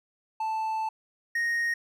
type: tone pair in turn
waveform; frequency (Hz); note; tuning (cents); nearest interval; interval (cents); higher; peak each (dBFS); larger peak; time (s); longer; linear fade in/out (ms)
triangle; 880 / 1864.7; A5 / A#6; 0 / 0; octave + minor second; 1300; second; -25 / -23; second; 0.4-0.89 / 1.35-1.74; first; 5
effects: none